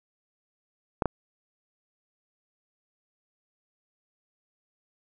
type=clicks; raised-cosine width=1 ms; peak=-10 dBFS; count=2; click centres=1.022 / 1.057 s; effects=none